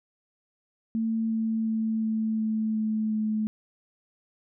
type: tone with pitch steps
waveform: sine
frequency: 224.3 / 222.9 / 221.5 / 220.1 / 218.7 / 217.3 / 215.9 Hz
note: A3 / A3 / A3 / A3 / A3 / A3 / A3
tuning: +34 / +23 / +12 / +1 / -10 / -21 / -33 cents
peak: -24 dBFS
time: 0.95-3.47 s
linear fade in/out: 0 ms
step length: 360 ms
effects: none